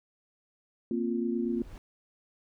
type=chord; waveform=sine; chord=Bb suspended second; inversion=none; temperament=equal; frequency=233.1 / 261.6 / 349.2 Hz; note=Bb3 / C4 / F4; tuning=0 / 0 / 0 cents; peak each=-30 / -34 / -32 dBFS; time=0.91-1.62 s; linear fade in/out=2 ms
type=noise with exponential growth; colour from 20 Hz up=brown; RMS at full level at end=-41 dBFS; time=1.09-1.78 s; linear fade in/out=1 ms; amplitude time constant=150 ms
effects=none